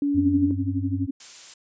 sine tone, 285.3 Hz, C#4, 50 cents sharp, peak -20 dBFS, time 0.02-0.51 s, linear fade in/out 2 ms
sine tone with pitch glide, 90.3 to 97.34 Hz, F#2 to G2, -42 to -12 cents, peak -26 dBFS, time 0.14-1.07 s, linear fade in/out 20 ms, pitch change +130 cents, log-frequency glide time 0.47-0.59 s
sine tone with tremolo, 273.4 Hz, C#4, 24 cents flat, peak -21 dBFS, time 0.17-1.11 s, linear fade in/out 10 ms, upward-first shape sine, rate 12 Hz, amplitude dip 95%
blue noise, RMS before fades -38 dBFS, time 1.2-1.54 s, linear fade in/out 5 ms
effects resampled to 16000 Hz

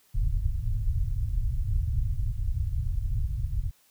pink low-pass noise, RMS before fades -27 dBFS, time 0.14-3.71 s, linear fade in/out 10 ms, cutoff 120 Hz, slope 48 dB/octave, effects white hiss -63 dBFS RMS until 3.9 s

